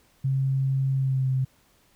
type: tone with pitch glide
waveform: sine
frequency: 134.4 to 131.18 Hz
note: C3 to C3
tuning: +47 to +5 cents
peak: -21 dBFS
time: 0.24-1.45 s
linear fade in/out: 10 ms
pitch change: -42 cents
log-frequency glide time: 0.96-1.28 s
effects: pink hiss -62 dBFS RMS until 1.95 s

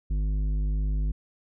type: tone with tanh clipping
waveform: sine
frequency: 51 Hz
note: G#1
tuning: 31 cents flat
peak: -25 dBFS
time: 0.1-1.12 s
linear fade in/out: 10 ms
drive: 10 dB
effects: none

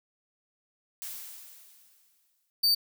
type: noise with exponential decay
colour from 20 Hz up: blue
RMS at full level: -37 dBFS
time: 1.02-2.5 s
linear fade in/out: 0 ms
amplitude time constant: 320 ms
type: tone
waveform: 45% pulse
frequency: 4600 Hz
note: D8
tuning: 37 cents flat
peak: -20 dBFS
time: 2.63-2.75 s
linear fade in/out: 10 ms
effects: none

